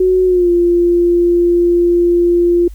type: tone with pitch glide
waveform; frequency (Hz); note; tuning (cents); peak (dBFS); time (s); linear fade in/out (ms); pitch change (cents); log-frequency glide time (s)
sine; 370 to 347.2; F#4 to F4; 0 to -10; -8; 0-2.68; 5; -110; 0.25-0.5
effects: added 50 Hz sine -28 dBFS peak until 2.74 s + white hiss -51 dBFS RMS until 2.74 s